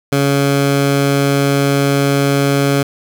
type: tone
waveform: 15% pulse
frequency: 140 Hz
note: C#3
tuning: 18 cents sharp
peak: -5 dBFS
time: 0.12-2.83 s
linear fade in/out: 5 ms
effects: none